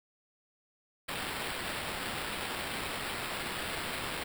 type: noise with sample-and-hold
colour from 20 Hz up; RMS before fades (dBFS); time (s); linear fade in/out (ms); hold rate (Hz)
violet; -37; 1.08-4.24; 10; 6300
effects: none